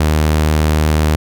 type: tone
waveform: sawtooth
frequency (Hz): 77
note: D#2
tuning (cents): -17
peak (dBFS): -7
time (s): 0-1.16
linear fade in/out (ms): 5
effects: none